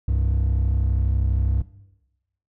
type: tone pair together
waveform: triangle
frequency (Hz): 65 / 97.39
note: C2 / G2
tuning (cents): -11 / -11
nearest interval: perfect fifth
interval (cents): 700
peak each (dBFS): -17 / -20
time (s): 0.08-1.62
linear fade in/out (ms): 5
effects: noise-tail reverb RT60 0.9 s tail -18 dB re dry + tanh soft clip ceiling -12 dBFS